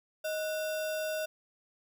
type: tone with sample-and-hold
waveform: sine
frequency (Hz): 625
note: D#5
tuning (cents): +8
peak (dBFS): -31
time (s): 0.24-1.26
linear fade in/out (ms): 10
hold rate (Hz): 2100
effects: none